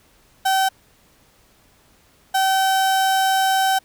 35% pulse tone pair in turn, 768 / 768 Hz, G5 / G5, -36 / -36 cents, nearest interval unison, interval 0 cents, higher neither, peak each -14 dBFS, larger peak neither, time 0.45-0.69 / 2.34-3.79 s, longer second, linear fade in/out 10 ms, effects pink hiss -56 dBFS RMS until 3.84 s

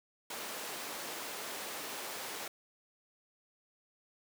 pink high-pass noise, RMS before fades -42 dBFS, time 0.3-2.48 s, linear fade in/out 5 ms, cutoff 400 Hz, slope 12 dB/octave, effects none

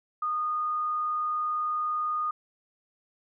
sine tone, 1229 Hz, D#6, 22 cents flat, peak -26 dBFS, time 0.22-2.31 s, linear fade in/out 5 ms, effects none

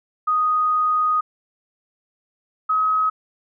sine tone pair in turn, 1244.5 / 1272.1 Hz, D#6 / D#6, 0 / +38 cents, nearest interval unison, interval 38 cents, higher second, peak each -16 / -16 dBFS, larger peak neither, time 0.27-1.21 / 2.69-3.1 s, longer first, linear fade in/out 10 ms, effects none

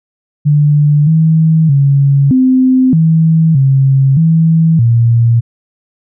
sine tone with pitch steps, 147.6 / 160.1 / 139.6 / 258.3 / 161.6 / 135.3 / 162.7 / 116.9 Hz, D3 / D#3 / C#3 / C4 / E3 / C#3 / E3 / A#2, +9 / +50 / +13 / -22 / -34 / -42 / -22 / +5 cents, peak -5 dBFS, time 0.45-5.41 s, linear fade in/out 20 ms, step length 620 ms, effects none

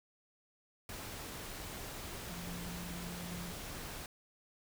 sine tone in noise, 174.61 Hz, F3, in tune, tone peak -44 dBFS, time 2.3-3.52 s, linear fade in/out 2 ms, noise pink, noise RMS -45 dBFS, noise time 0.89-4.06 s, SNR -2 dB, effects none

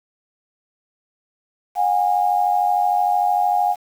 sine tone pair together, 721 / 814.2 Hz, F#5 / G#5, -45 / -35 cents, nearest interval major second, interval 210 cents, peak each -18 dBFS, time 1.75-3.76 s, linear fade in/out 50 ms, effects 7-bit

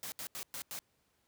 white noise bursts at uneven times, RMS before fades -42 dBFS, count 5, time 0.03-0.12 / 0.19-0.27 / 0.35-0.43 / 0.54-0.62 / 0.71-0.79 s, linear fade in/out 0 ms, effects pink hiss -75 dBFS RMS until 1.27 s + high-pass 60 Hz 12 dB/octave

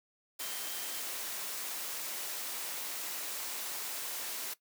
sine tone in noise, 3136 Hz, G7, in tune, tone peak -49 dBFS, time 0.4-1.01 s, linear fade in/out 10 ms, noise white, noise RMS -39 dBFS, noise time 0.39-4.54 s, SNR -13 dB, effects noise-tail reverb RT60 0.1 s tail -17 dB re dry + high-pass 300 Hz 12 dB/octave

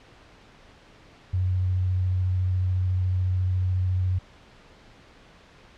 sine tone with vibrato, 92 Hz, F#2, 9 cents flat, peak -21 dBFS, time 1.33-4.19 s, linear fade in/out 10 ms, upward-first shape triangle, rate 14 Hz, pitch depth 18 cents each way, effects pink hiss -52 dBFS RMS until 5.77 s + low-pass 4000 Hz 12 dB/octave

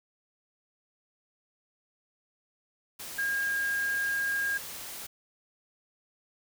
sine tone in noise, 1620 Hz, G#6, 43 cents flat, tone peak -27 dBFS, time 3.18-4.58 s, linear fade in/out 10 ms, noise white, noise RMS -41 dBFS, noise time 2.99-5.07 s, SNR +11 dB, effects none

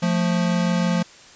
square tone pair together, 175.5 / 221.5 Hz, F3 / A3, +9 / +12 cents, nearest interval major third, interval 403 cents, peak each -20 / -25 dBFS, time 0.02-1.03 s, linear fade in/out 10 ms, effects white hiss -46 dBFS RMS until 1.35 s + resampled to 16000 Hz

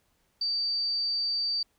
sine tone, 4630 Hz, D8, 25 cents flat, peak -26 dBFS, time 0.41-1.63 s, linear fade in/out 5 ms, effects pink hiss -71 dBFS RMS until 1.78 s

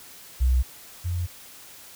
sine tone pair in turn, 63 / 87.95 Hz, B1 / F2, +35 / +13 cents, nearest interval tritone, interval 578 cents, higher second, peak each -17 / -24 dBFS, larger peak first, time 0.4-0.63 / 1.04-1.27 s, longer neither, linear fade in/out 20 ms, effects white hiss -46 dBFS RMS until 1.95 s

